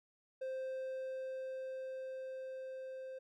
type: tone with level ramp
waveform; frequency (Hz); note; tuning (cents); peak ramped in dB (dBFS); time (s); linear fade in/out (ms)
triangle; 523.3; C5; 0; -36 to -42; 0.41-3.19; 10
effects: none